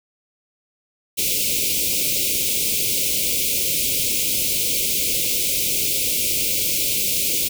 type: band-stop noise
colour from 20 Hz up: white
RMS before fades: -21 dBFS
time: 1.17-7.49 s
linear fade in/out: 20 ms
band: 580 to 2200 Hz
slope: 96 dB/octave
effects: none